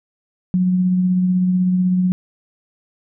sine tone with tremolo, 182.7 Hz, F#3, 22 cents flat, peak -12 dBFS, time 0.54-2.12 s, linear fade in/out 0 ms, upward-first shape triangle, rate 16 Hz, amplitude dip 30%, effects none

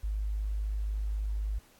sine tone, 51.91 Hz, G#1, in tune, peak -29 dBFS, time 0.03-1.59 s, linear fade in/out 10 ms, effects pink hiss -61 dBFS RMS until 1.79 s + AAC 64 kbps

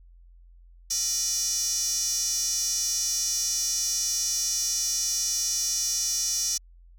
square tone with high-pass filter, 269.6 Hz, C#4, 48 cents flat, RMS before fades -27 dBFS, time 0.9-6.58 s, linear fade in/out 10 ms, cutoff 5800 Hz, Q 6.9, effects added 43 Hz sine -49 dBFS peak until 6.98 s

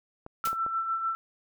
clicks, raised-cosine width 1 ms, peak -27 dBFS, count 4, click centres 0.264 / 0.473 / 0.53 / 0.664 s
sine tone with tremolo, 1337 Hz, E6, 24 cents sharp, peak -25 dBFS, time 0.44-1.15 s, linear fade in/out 0 ms, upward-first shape sine, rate 6.7 Hz, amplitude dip 50%
white noise with exponential decay, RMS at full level -31 dBFS, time 0.45-0.57 s, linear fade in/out 5 ms, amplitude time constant 26 ms
effects none

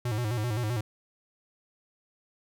square tone with vibrato, 114 Hz, A#2, 38 cents flat, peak -28 dBFS, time 0.05-0.81 s, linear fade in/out 5 ms, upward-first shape square, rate 7.7 Hz, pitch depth 120 cents each way, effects none

